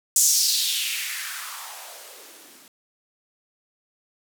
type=noise with band-pass filter sweep; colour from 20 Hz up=violet; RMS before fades=-26 dBFS; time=0.16-2.68 s; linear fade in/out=2 ms; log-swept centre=7300 to 220 Hz; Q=3.1; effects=none